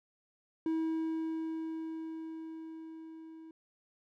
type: tone with level ramp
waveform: triangle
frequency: 322 Hz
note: E4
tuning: 41 cents flat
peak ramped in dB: -27 to -46 dBFS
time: 0.66-3.51 s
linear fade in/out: 2 ms
effects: none